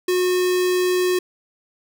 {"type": "tone with notch filter", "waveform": "square", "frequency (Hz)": 363.6, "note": "F#4", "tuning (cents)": -30, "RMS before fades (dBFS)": -19, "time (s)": [0.08, 1.19], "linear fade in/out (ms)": 5, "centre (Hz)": 890, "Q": 1.4, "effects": []}